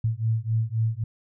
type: beating tone pair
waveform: sine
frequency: 110.3 / 114.1 Hz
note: A2 / A#2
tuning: +5 / -37 cents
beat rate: 3.8 Hz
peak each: -25 dBFS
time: 0.04-1.04 s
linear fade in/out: 5 ms
effects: none